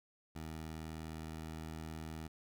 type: tone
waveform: 15% pulse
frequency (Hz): 79.4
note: D#2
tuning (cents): +36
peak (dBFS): -37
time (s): 0.35-2.28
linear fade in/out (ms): 10
effects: none